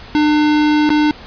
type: tone with dropouts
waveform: square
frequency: 300 Hz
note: D4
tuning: 37 cents sharp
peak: -11 dBFS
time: 0.15-1.11 s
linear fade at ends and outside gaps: 0 ms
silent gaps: 0.892-0.903 s
effects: pink hiss -36 dBFS RMS until 1.26 s + resampled to 11025 Hz

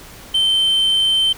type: tone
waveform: sine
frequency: 3101 Hz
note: G7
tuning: 19 cents flat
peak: -10 dBFS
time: 0.34-1.33 s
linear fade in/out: 10 ms
effects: tanh soft clip ceiling -12 dBFS + pink hiss -39 dBFS RMS until 1.37 s

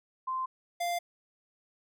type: tone pair in turn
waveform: sine / square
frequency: 1040 / 695.7 Hz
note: C6 / F5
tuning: -11 / -7 cents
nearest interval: perfect fifth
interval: 696 cents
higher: first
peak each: -30 / -30 dBFS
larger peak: neither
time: 0.27-0.46 / 0.8-0.99 s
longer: neither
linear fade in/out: 10 ms
effects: none

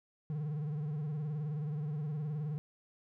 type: tone with vibrato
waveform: triangle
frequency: 150 Hz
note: D3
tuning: 37 cents sharp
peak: -32 dBFS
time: 0.3-2.58 s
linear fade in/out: 0 ms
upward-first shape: sine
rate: 19 Hz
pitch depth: 92 cents each way
effects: none

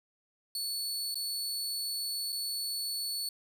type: tone with dropouts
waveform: sawtooth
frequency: 4433 Hz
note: C#8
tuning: 1 cent flat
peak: -30 dBFS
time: 0.55-3.29 s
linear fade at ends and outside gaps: 2 ms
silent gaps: 1.144-1.155 / 2.322-2.326 s
effects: none

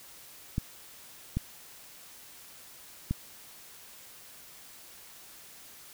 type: clicks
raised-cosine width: 5 ms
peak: -16 dBFS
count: 3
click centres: 0.581 / 1.37 / 3.11 s
effects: white hiss -51 dBFS RMS until 5.93 s

